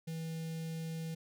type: tone with notch filter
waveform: square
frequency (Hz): 162.4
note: E3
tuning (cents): -26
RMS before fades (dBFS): -40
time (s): 0.07-1.15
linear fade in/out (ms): 10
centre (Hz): 1100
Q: 0.55
effects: none